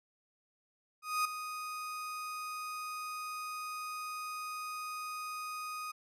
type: tone with ADSR envelope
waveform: 35% pulse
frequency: 1244.5 Hz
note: D#6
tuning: in tune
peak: -26 dBFS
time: 1.02-5.92 s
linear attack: 230 ms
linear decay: 5 ms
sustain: -11 dB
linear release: 13 ms
effects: resampled to 32000 Hz